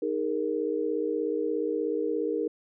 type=chord; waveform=sine; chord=D# suspended fourth; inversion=none; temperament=equal with one note detuned; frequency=311.1 / 409.4 / 466.2 Hz; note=D#4 / G#4 / A#4; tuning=0 / -25 / 0 cents; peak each=-31 / -31 / -29 dBFS; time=0.02-2.48 s; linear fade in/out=5 ms; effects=none